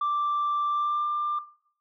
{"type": "tone with pitch glide", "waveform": "sine", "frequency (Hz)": [1174.7, 1190.4], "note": ["D6", "D6"], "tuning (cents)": [0, 23], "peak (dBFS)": -22, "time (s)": [0.01, 1.39], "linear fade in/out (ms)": 5, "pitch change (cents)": 23, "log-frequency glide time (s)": [0.68, 1.03], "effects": ["noise-tail reverb RT60 0.6 s tail -20 dB re dry", "tanh soft clip ceiling -21 dBFS"]}